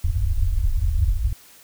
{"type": "low-pass noise", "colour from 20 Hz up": "pink", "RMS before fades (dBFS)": -20, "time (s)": [0.04, 1.33], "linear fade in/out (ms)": 2, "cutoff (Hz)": 100, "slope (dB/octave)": 96, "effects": ["white hiss -49 dBFS RMS until 1.63 s"]}